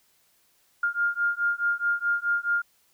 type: beating tone pair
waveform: sine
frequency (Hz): 1406 / 1410.7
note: F6 / F6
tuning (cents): +11 / +17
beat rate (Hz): 4.7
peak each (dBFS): -26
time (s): 0.83-2.62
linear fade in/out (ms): 5
effects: white hiss -65 dBFS RMS until 2.93 s